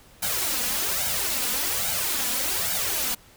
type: noise with flanger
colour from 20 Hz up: white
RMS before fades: -26 dBFS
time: 0.22-3.15 s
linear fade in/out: 10 ms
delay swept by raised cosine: 1.3 to 4.1 ms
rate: 1.2 Hz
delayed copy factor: +0.75
effects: pink hiss -53 dBFS RMS until 3.36 s

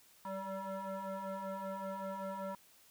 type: tone with frequency modulation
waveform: sine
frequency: 189.9 Hz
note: F#3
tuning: 45 cents sharp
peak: -37 dBFS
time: 0.25-2.55 s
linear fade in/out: 2 ms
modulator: 385 Hz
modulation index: 2.7
effects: tanh soft clip ceiling -36 dBFS + white hiss -64 dBFS RMS until 2.9 s

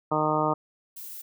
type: harmonic tone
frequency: 153.7 Hz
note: D#3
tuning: 21 cents flat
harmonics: 1 / 2 / 3 / 4 / 5 / 6 / 7 / 8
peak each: -32 / -30 / -31 / -29 / -31 / -29 / -32 / -29 dBFS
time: 0.11-0.54 s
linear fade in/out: 10 ms
type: noise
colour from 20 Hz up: violet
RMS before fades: -40 dBFS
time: 0.96-1.22 s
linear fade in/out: 10 ms
effects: none

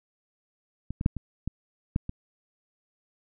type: clicks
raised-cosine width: 5 ms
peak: -20 / -19 / -8 / -21 / -17 / -12 / -20 dBFS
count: 7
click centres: 0.906 / 1.011 / 1.061 / 1.167 / 1.476 / 1.961 / 2.094 s
effects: none

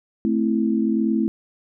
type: chord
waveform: sine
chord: A minor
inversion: none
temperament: equal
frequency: 220 / 261.6 / 329.6 Hz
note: A3 / C4 / E4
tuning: 0 / 0 / 0 cents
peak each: -20 / -24 / -23 dBFS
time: 0.25-1.28 s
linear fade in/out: 0 ms
effects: none

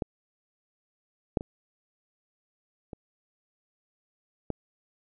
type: clicks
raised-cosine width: 2 ms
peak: -15 / -10 / -23 / -25 / -16 dBFS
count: 5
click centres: 0.022 / 1.372 / 1.409 / 2.932 / 4.503 s
effects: none

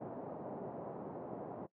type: band-pass noise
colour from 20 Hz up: white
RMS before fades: -45 dBFS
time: 0-1.67 s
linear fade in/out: 20 ms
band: 130 to 740 Hz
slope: 24 dB/octave
effects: noise-tail reverb RT60 0.1 s tail -19 dB re dry

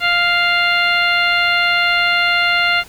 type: harmonic tone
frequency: 698.5 Hz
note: F5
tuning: in tune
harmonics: 1 / 2 / 3 / 4 / 5 / 6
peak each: -22 / -17 / -17 / -19 / -26 / -25 dBFS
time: 0-2.84 s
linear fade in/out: 50 ms
effects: pink hiss -41 dBFS RMS until 2.88 s

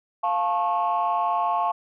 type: chord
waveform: sine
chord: F augmented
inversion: none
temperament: just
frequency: 698.5 / 873.1 / 1091.3 Hz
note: F5 / A5 / C#6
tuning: 0 / -14 / -27 cents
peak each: -24 dBFS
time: 0.23-1.72 s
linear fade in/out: 10 ms
effects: tanh soft clip ceiling -15 dBFS

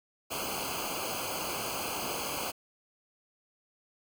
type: noise with comb filter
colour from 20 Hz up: pink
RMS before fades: -35 dBFS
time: 0.3-2.52 s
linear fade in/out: 20 ms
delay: 0.54 ms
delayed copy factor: -1
effects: none

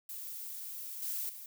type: noise with level steps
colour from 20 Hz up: violet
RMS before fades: -43 / -37 / -47 dBFS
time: 0.09-1.46 s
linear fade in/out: 2 ms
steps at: 1.02 / 1.29 s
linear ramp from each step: 5 ms
effects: none

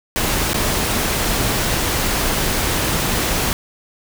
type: noise with dropouts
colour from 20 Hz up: pink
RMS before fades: -19 dBFS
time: 0.16-3.53 s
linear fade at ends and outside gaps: 0 ms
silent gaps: 0.533-0.543 s
effects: none

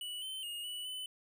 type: tone with pitch steps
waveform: square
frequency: 2951 / 3077 / 2856 / 2955 / 3013 Hz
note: F#7 / G7 / F7 / F#7 / F#7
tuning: -5 / -33 / +38 / -3 / +31 cents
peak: -40 dBFS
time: 0.01-1.06 s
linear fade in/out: 2 ms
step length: 210 ms
effects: none

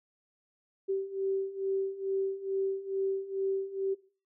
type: beating tone pair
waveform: sine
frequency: 386.3 / 388.6 Hz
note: G4 / G4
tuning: -25 / -15 cents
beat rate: 2.3 Hz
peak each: -34 / -31 dBFS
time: 0.88-3.95 s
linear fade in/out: 20 ms
effects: noise-tail reverb RT60 0.4 s tail -19 dB re dry

